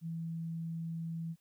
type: tone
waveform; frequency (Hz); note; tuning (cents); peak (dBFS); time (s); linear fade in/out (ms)
sine; 164.81; E3; 0; -36; 0.01-1.36; 50
effects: white hiss -75 dBFS RMS until 1.4 s